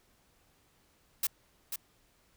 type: noise with echo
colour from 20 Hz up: blue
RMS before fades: -29 dBFS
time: 1.23-1.27 s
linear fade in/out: 5 ms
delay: 490 ms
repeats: 1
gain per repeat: -7 dB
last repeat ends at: 1.76 s
effects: pink hiss -68 dBFS RMS until 2.36 s